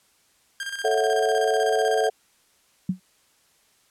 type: tone with tremolo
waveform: sawtooth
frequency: 1600 Hz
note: G6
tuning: 35 cents sharp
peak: -24 dBFS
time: 0.6-2.09 s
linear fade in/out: 2 ms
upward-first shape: square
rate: 16 Hz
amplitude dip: 60%
type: chord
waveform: sine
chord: F# minor seventh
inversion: first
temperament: equal with one note detuned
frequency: 440 / 554.4 / 659.3 / 737.4 Hz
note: A4 / C#5 / E5 / F#5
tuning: 0 / 0 / 0 / -6 cents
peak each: -22 / -28 / -26 / -25 dBFS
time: 0.84-2.1 s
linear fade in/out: 10 ms
type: tone with exponential decay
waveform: sine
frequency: 185 Hz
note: F#3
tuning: in tune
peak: -17 dBFS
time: 2.89-3 s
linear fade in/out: 5 ms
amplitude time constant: 22 ms
effects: white hiss -62 dBFS RMS until 3.9 s + low-pass 11000 Hz 12 dB/octave